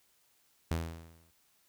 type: tone with exponential decay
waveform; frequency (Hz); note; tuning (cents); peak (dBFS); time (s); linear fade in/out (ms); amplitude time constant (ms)
sawtooth; 82.41; E2; 0; -25; 0.71-1.31; 0; 130
effects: white hiss -70 dBFS RMS until 1.68 s